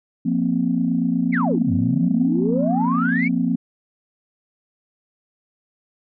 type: chord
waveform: sine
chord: F suspended fourth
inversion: none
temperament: equal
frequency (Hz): 174.61 / 233.1 / 261.6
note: F3 / Bb3 / C4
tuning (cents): 0 / 0 / 0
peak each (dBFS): -22 / -21 / -21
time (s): 0.25-3.56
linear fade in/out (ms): 10
type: exponential two-way sweep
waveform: sine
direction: down then up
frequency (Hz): 2349 to 90.3 to 2349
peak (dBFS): -21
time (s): 1.32-3.29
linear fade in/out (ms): 20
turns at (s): 1.73
effects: tanh soft clip ceiling -7 dBFS